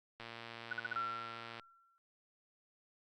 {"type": "click train", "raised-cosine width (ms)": 0.3, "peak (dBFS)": -31, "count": 163, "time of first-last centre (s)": [0.2, 1.597], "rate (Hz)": 116}
{"type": "tone bursts", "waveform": "sine", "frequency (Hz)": 1480, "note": "F#6", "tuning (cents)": 0, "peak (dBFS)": -34, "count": 4, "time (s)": [0.71, 0.932], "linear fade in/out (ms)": 5, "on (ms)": 21, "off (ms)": 46}
{"type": "tone with exponential decay", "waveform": "sine", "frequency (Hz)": 1358, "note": "F6", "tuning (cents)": -49, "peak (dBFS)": -33, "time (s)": [0.96, 1.98], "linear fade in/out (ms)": 0, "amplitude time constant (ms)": 220}
{"effects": ["Opus 48 kbps"]}